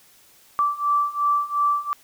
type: beating tone pair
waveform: sine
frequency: 1163 / 1165.8 Hz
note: D6 / D6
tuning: -17 / -13 cents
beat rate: 2.8 Hz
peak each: -23 / -21 dBFS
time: 0.59-1.93 s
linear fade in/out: 0 ms
effects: white hiss -54 dBFS RMS until 2.03 s